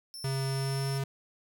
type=tone; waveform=sawtooth; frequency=5370 Hz; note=E8; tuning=31 cents sharp; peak=-38 dBFS; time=0.14-0.98 s; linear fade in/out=0 ms
type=tone with pitch glide; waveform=square; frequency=134.7 to 136.58 Hz; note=C#3 to C#3; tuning=-49 to -25 cents; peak=-30 dBFS; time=0.24-1.04 s; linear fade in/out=5 ms; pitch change=+24 cents; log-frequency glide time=0.46-0.88 s
effects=none